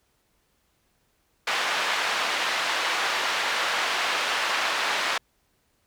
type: band-pass noise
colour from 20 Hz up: pink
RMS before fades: -26 dBFS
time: 1.47-5.18 s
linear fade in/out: 5 ms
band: 930 to 3700 Hz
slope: 12 dB/octave
effects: pink hiss -69 dBFS RMS until 5.86 s